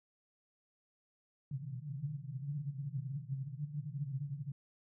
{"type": "band-pass noise", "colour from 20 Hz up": "pink", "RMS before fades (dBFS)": -41, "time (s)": [1.51, 4.52], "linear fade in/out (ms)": 5, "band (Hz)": [130, 150], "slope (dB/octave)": 96, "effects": []}